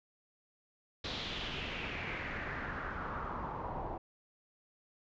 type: noise with low-pass filter sweep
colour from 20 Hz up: pink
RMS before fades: -40 dBFS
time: 1.04-3.98 s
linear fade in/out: 5 ms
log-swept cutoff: 4000 to 810 Hz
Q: 3.5
effects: resampled to 16000 Hz